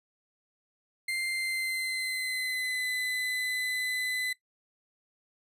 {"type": "tone with pitch glide", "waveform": "35% pulse", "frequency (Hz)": [2093, 2011], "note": ["C7", "B6"], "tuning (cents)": [0, 31], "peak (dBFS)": -28, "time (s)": [1.08, 4.33], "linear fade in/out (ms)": 5, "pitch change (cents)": -69, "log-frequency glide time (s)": [1.28, 2.87], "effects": ["noise-tail reverb RT60 0.1 s tail -17 dB re dry", "resampled to 32000 Hz"]}